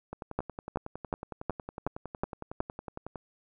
two click trains, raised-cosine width 1 ms, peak -24 / -15 dBFS, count 34 / 7, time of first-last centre 0.13-3.158 / 0.39-2.604 s, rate 10.9 / 2.71 Hz, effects none

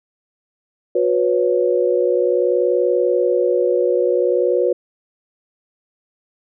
sine chord, F# suspended fourth, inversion none, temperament equal with one note detuned, 362.8 / 493.9 / 554.4 Hz, F#4 / B4 / C#5, -34 / 0 / 0 cents, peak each -18 / -17 / -20 dBFS, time 0.95-4.73 s, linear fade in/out 5 ms, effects none

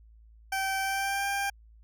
20% pulse tone with pitch glide, 774 to 795.8 Hz, G5 to G5, -22 to +26 cents, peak -23 dBFS, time 0.52-1.5 s, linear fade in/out 5 ms, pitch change +48 cents, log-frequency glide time 0.8-1.27 s, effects added 55 Hz sine -52 dBFS peak until 1.83 s

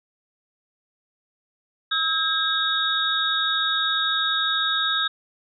sine tone cluster, 1294 / 1611 / 3452 / 3743 Hz, E6 / G6 / A7 / A#7, -32 / +47 / -34 / +6 cents, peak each -27 / -26 / -30 / -23 dBFS, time 1.91-5.08 s, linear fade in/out 10 ms, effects none

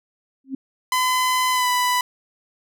sine tone with exponential growth, 267.1 Hz, C4, 36 cents sharp, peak -21 dBFS, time 0.44-0.55 s, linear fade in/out 5 ms, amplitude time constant 23 ms
sawtooth tone with pitch glide, 1015 to 992.4 Hz, B5 to B5, +47 to +8 cents, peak -14 dBFS, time 0.92-2.01 s, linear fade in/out 2 ms, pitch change -39 cents, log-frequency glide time 1.52-1.68 s
effects none

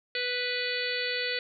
harmonic tone, 493.9 Hz, B4, in tune, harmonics 1 / 3 / 4 / 5 / 6 / 7 / 8 / 9, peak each -35 / -37 / -34 / -36 / -40 / -39 / -38 / -36 dBFS, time 0.15-1.39 s, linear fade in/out 2 ms, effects none

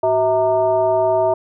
sine tone with frequency modulation, 648 Hz, E5, 30 cents flat, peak -13 dBFS, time 0.03-1.34 s, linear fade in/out 5 ms, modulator 271 Hz, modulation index 0.89, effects none

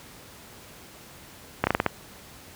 slowing click train, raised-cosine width 0.5 ms, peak -5 dBFS, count 6, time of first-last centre 1.64-1.863 s, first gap 30 ms, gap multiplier 1.2, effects pink hiss -47 dBFS RMS until 2.55 s + high-pass 60 Hz 12 dB/octave

